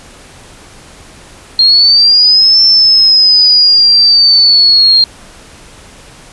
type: linear two-way sweep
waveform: sine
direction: up then down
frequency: 4202 to 5350 to 4202 Hz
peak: -3 dBFS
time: 1.59-5.04 s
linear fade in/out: 2 ms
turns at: 2.62 s
effects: pink hiss -36 dBFS RMS until 6.32 s + resampled to 24000 Hz